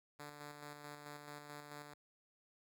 5% pulse tone with tremolo, 146.83 Hz, D3, in tune, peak -37 dBFS, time 0.19-1.94 s, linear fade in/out 10 ms, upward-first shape square, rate 4.6 Hz, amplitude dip 40%, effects none

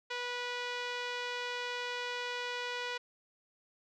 5% pulse tone with low-pass filter, 489.3 Hz, B4, 16 cents flat, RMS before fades -38 dBFS, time 0.1-2.98 s, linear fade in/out 10 ms, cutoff 3300 Hz, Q 0.65, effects none

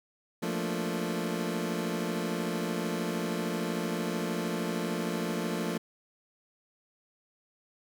25% pulse chord, Bb major seventh, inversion second, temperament equal, 174.61 / 220 / 233.1 / 293.7 Hz, F3 / A3 / Bb3 / D4, 0 / 0 / 0 / 0 cents, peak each -30 / -32 / -33 / -35 dBFS, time 0.42-5.78 s, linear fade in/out 10 ms, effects none

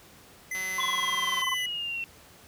square tone with pitch glide, 2031 to 2007 Hz, B6 to B6, +48 to +27 cents, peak -31 dBFS, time 0.51-1.66 s, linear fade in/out 5 ms, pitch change -21 cents, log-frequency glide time 0.71-1.33 s
click train, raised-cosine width 0.2 ms, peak -24 dBFS, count 164, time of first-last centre 0.55-1.417 s, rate 188 Hz
sine tone bursts, 1057 Hz, C6, 17 cents sharp, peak -26 dBFS, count 16, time 0.78-1.543 s, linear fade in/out 5 ms, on 28 ms, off 21 ms
sine linear sweep, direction down, 3400 to 2700 Hz, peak -30 dBFS, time 0.8-2.04 s, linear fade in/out 0 ms
effects pink hiss -53 dBFS RMS until 2.47 s + high-pass 60 Hz 12 dB/octave

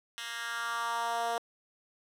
10% pulse tone with high-pass filter sweep, 233.1 Hz, A#3, in tune, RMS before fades -34 dBFS, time 0.18-1.38 s, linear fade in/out 0 ms, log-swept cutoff 2300 to 580 Hz, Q 2.5, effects low-pass 12000 Hz 12 dB/octave + 10-bit

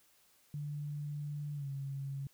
sine tone with pitch glide, 146.83 to 137.79 Hz, D3 to C#3, 0 to -10 cents, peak -37 dBFS, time 0.54-2.27 s, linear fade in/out 2 ms, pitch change -110 cents, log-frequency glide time 1.54-1.68 s, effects white hiss -68 dBFS RMS until 2.33 s

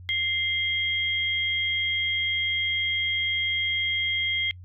sine tone pair together, 2093 / 3237 Hz, C7 / G#7, 0 / -45 cents, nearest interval minor sixth, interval 755 cents, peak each -26 dBFS, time 0.09-4.51 s, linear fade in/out 0 ms, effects noise-tail reverb RT60 0.1 s tail -26 dB re dry + added 90 Hz sine -41 dBFS peak until 4.64 s

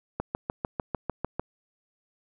click train, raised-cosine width 1 ms, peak -14 dBFS, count 9, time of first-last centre 0.2-1.396 s, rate 6.69 Hz, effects none

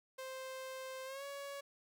sawtooth tone with pitch glide, 523.3 to 560.9 Hz, C5 to C#5, 0 to +20 cents, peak -40 dBFS, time 0.18-1.61 s, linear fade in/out 10 ms, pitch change +120 cents, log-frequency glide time 1.05-1.24 s, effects 13-bit

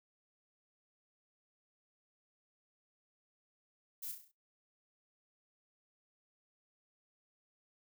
violet noise with echo, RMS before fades -43 dBFS, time 4.02-4.12 s, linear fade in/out 10 ms, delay 33 ms, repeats 6, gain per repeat -5 dB, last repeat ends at 4.318 s, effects noise-tail reverb RT60 0.2 s tail -20 dB re dry

